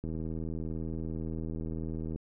click train, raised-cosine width 3 ms, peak -25 dBFS, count 171, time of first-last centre 0.04-2.16 s, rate 80.2 Hz, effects none

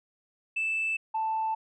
sine tone pair in turn, 2638 / 882.4 Hz, E7 / A5, +1 / +5 cents, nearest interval octave + perfect fifth, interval 1896 cents, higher first, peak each -25 dBFS, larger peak neither, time 0.56-0.97 / 1.14-1.55 s, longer neither, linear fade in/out 10 ms, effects tanh soft clip ceiling -23 dBFS

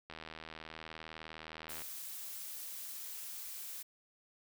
click train, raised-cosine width 0.3 ms, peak -30 dBFS, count 138, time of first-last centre 0.1-1.819 s, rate 79.7 Hz
blue noise, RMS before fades -45 dBFS, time 1.69-3.83 s, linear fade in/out 10 ms
effects none

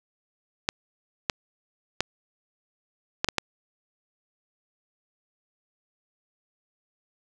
clicks, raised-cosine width 0.2 ms, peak -5 dBFS, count 6, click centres 0.689 / 1.298 / 2.006 / 3.245 / 3.287 / 3.383 s, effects none

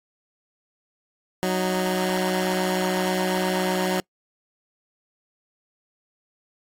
15% pulse tone pair together, 185 / 311.1 Hz, F#3 / D#4, 0 / 0 cents, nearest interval major sixth, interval 900 cents, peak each -16 / -23 dBFS, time 1.43-4 s, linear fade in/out 0 ms, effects noise-tail reverb RT60 0.1 s tail -25 dB re dry + AAC 48 kbps

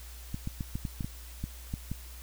clicks, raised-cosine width 5 ms, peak -21 dBFS, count 10, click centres 0.344 / 0.474 / 0.608 / 0.755 / 0.852 / 1.008 / 1.045 / 1.44 / 1.739 / 1.916 s, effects added 60 Hz sine -44 dBFS peak until 2.22 s + white hiss -51 dBFS RMS until 2.22 s

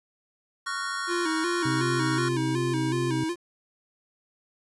square chord, Gb major seventh, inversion second, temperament just, 1110 / 1387.5 / 1480 / 1850 Hz, Db6 / F6 / Gb6 / Bb6, +2 / -12 / 0 / -14 cents, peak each -34 / -35 / -36 / -38 dBFS, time 0.66-2.29 s, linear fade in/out 10 ms
square tone with vibrato, 333.3 Hz, E4, 19 cents sharp, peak -27 dBFS, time 1.07-3.36 s, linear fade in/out 50 ms, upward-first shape square, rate 2.7 Hz, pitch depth 76 cents each way
harmonic tone, 130.81 Hz, C3, in tune, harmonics 1 / 2 / 3, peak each -28 / -34 / -38 dBFS, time 1.65-3.24 s, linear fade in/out 5 ms
effects resampled to 24000 Hz + 9-bit

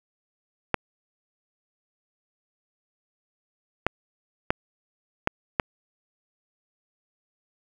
clicks, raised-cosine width 0.5 ms, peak -5 dBFS, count 5, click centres 0.743 / 3.866 / 4.505 / 5.274 / 5.598 s, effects 7-bit

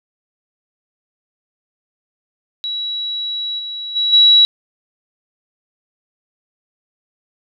sine tone with level steps, 3900 Hz, B7, 23 cents flat, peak -20 / -24 / -14 / -6 dBFS, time 2.64-4.45 s, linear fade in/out 0 ms, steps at 3.58 / 3.95 / 4.12 s, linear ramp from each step 20 ms, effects none

